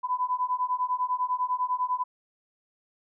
sine beating tone pair, 996 / 1006 Hz, B5 / B5, +14 / +32 cents, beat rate 10 Hz, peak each -28 / -28 dBFS, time 0.03-2.04 s, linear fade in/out 20 ms, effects none

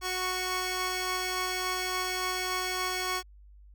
10% pulse tone pair together, 368.4 / 1108.7 Hz, F#4 / C#6, -7 / 0 cents, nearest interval octave + perfect fifth, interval 1907 cents, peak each -24 dBFS, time 0.01-3.23 s, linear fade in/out 50 ms, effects added 50 Hz sine -50 dBFS peak until 3.74 s

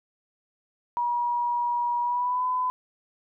sine tone with pitch glide, 960 to 1007.1 Hz, B5 to B5, -49 to +34 cents, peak -23 dBFS, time 0.97-2.7 s, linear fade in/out 0 ms, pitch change +83 cents, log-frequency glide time 2.01-2.45 s, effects none

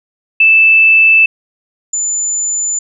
sine tone pair in turn, 2637 / 7040 Hz, E7 / A8, 0 / 0 cents, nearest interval octave + perfect fourth, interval 1700 cents, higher second, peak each -4 / -13 dBFS, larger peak first, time 0.4-1.26 / 1.93-2.79 s, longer neither, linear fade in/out 5 ms, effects none

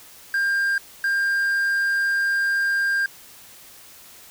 triangle tone bursts at uneven times, 1598 Hz, G6, 33 cents sharp, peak -17 dBFS, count 2, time 0.34-0.78 / 1.04-3.06 s, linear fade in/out 2 ms, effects white hiss -46 dBFS RMS until 4.3 s

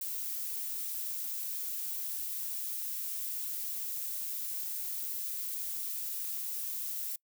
violet noise, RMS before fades -37 dBFS, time 0.01-7.16 s, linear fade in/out 5 ms, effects noise-tail reverb RT60 0.1 s tail -25 dB re dry

